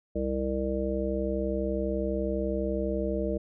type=harmonic tone; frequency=66 Hz; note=C2; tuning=16 cents sharp; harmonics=1 / 3 / 5 / 7 / 9; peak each=-33 / -33 / -33 / -33 / -33 dBFS; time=0.15-3.38 s; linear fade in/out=10 ms; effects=none